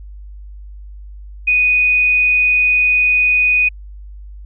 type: tone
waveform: sine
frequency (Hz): 2484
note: D#7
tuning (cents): -3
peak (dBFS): -10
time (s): 1.47-3.69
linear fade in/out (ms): 10
effects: added 50 Hz sine -31 dBFS peak until 4.45 s